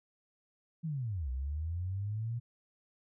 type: linear two-way sweep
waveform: sine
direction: down then up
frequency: 168.7 to 61.74 to 120.4 Hz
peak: -33 dBFS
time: 0.83-2.4 s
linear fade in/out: 20 ms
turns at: 1.3 s
effects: none